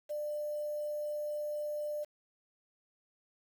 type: tone with quantisation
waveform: sine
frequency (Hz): 596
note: D5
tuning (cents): +25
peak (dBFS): -34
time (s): 0.09-2.05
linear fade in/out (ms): 20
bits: 9
effects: none